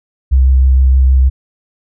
sine tone with vibrato, 65.41 Hz, C2, in tune, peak -5 dBFS, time 0.31-1.3 s, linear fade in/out 20 ms, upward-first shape triangle, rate 6.4 Hz, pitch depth 18 cents each way, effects none

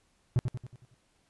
triangle tone with echo, 123.4 Hz, B2, 1 cent flat, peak -19 dBFS, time 0.36-0.39 s, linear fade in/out 0 ms, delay 92 ms, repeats 6, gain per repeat -6 dB, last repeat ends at 0.942 s, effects pink hiss -70 dBFS RMS until 1.29 s + resampled to 24000 Hz

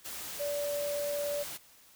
sine tone in noise, 579 Hz, D5, 25 cents flat, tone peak -31 dBFS, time 0.39-1.44 s, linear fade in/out 20 ms, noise white, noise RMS -41 dBFS, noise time 0.04-1.58 s, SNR +7 dB, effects white hiss -59 dBFS RMS until 1.95 s

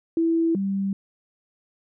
sine tone pair in turn, 330 / 195.81 Hz, E4 / G3, +2 / -2 cents, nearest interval major sixth, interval 904 cents, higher first, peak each -18 / -22 dBFS, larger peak first, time 0.17-0.55 / 0.55-0.93 s, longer neither, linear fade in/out 2 ms, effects none

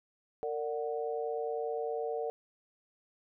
sine chord, Bb augmented, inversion none, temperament equal with one note detuned, 457.6 / 587.3 / 740 Hz, Bb4 / D5 / F#5, -32 / 0 / 0 cents, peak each -34 / -39 / -39 dBFS, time 0.43-2.3 s, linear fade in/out 0 ms, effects none

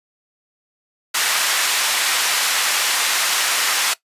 pink band-pass noise, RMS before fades -19 dBFS, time 1.14-3.94 s, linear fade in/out 10 ms, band 1300 to 12000 Hz, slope 12 dB/octave, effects noise-tail reverb RT60 0.1 s tail -18 dB re dry + resampled to 32000 Hz

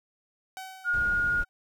sawtooth tone with exponential decay, 758 Hz, F#5, 42 cents sharp, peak -32 dBFS, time 0.57-1.49 s, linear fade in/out 0 ms, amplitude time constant 200 ms
sine tone, 1431 Hz, F6, 42 cents sharp, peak -23 dBFS, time 0.84-1.45 s, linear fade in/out 50 ms
brown noise, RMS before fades -37 dBFS, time 0.93-1.44 s, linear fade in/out 5 ms
effects none

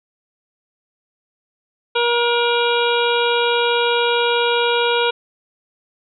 harmonic tone, 475.4 Hz, A#4, 34 cents sharp, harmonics 1 / 2 / 3 / 5 / 6 / 7 / 8, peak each -18 / -21 / -23 / -25 / -26 / -26 / -27 dBFS, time 1.95-5.11 s, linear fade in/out 10 ms, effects none

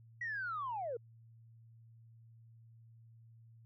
sine linear sweep, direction down, 1944 to 440 Hz, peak -36 dBFS, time 0.21-0.97 s, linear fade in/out 5 ms, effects tanh soft clip ceiling -32 dBFS + added 114 Hz sine -57 dBFS peak until 3.65 s

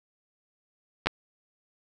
clicks, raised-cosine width 0.3 ms, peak -14 / -6 dBFS, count 2, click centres 1.06 / 1.07 s, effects none

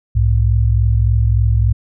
sine tone pair together, 63.7 / 107.13 Hz, C2 / A2, -46 / -46 cents, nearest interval major sixth, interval 900 cents, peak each -13 / -13 dBFS, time 0.15-1.73 s, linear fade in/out 10 ms, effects none

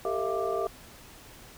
sine tone cluster, 393.8 / 452.6 / 646 / 690 / 1180 Hz, G4 / A4 / E5 / F5 / D6, +8 / +49 / -35 / -21 / +8 cents, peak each -32 / -33 / -33 / -34 / -35 dBFS, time 0.05-0.67 s, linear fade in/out 2 ms, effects pink hiss -50 dBFS RMS until 1.57 s

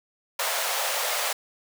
pink high-pass noise, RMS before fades -27 dBFS, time 0.39-1.33 s, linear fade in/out 5 ms, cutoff 520 Hz, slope 48 dB/octave, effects none

